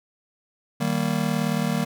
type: chord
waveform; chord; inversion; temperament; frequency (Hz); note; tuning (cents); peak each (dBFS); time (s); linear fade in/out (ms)
square; Eb major; none; just; 155.56 / 194.45 / 233.3; Eb3 / G3 / Bb3; 0 / -14 / +2; -27; 0.8-1.85; 10
effects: none